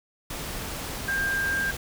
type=tone in noise; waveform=sine; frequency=1595 Hz; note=G6; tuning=30 cents sharp; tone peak=-24 dBFS; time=1.08-1.71 s; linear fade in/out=5 ms; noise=pink; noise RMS=-34 dBFS; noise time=0.3-1.77 s; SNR=+7 dB; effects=none